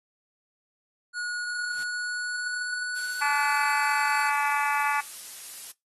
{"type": "tone with pitch glide", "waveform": "square", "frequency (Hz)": [1452, 1492], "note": ["F#6", "F#6"], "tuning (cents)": [-33, 14], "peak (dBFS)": -30, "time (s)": [1.13, 4.32], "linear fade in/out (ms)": 50, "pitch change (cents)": 47, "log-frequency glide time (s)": [1.4, 3.8]}
{"type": "noise with exponential growth", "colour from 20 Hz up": "white", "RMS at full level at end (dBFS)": -40, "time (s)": [1.58, 1.83], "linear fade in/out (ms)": 1, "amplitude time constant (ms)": 54}
{"type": "noise", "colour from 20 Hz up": "blue", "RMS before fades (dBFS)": -39, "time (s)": [2.96, 5.72], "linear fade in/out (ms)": 10}
{"type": "harmonic tone", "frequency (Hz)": 288.3, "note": "D4", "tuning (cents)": -32, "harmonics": [3, 4, 5, 6, 7, 8, 9], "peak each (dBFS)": [-27, -29, -31, -33, -34, -35, -36], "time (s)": [3.21, 5.01], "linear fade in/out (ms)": 10}
{"effects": ["noise-tail reverb RT60 0.2 s tail -23 dB re dry", "AAC 32 kbps"]}